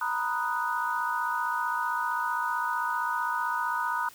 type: chord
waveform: sine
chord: B major seventh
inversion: third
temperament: equal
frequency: 932.3 / 987.8 / 1244.5 / 1480 Hz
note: A#5 / B5 / D#6 / F#6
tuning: 0 / 0 / 0 / 0 cents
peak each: -32 dBFS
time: 0.01-4.09 s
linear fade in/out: 5 ms
effects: white hiss -52 dBFS RMS until 4.14 s